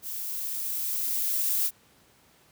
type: noise with level ramp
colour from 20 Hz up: violet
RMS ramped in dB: -35 to -25 dBFS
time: 0.02-1.71 s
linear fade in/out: 50 ms
effects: pink hiss -60 dBFS RMS until 2.51 s + high-pass 80 Hz 12 dB/octave